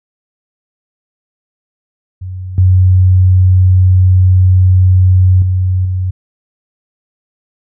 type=tone with level steps; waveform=sine; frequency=92.4 Hz; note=F#2; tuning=2 cents flat; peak=-20 / -4 / -9 / -12 dBFS; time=2.21-6.11 s; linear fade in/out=10 ms; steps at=2.58 / 5.42 / 5.85 s; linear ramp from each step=2 ms; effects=none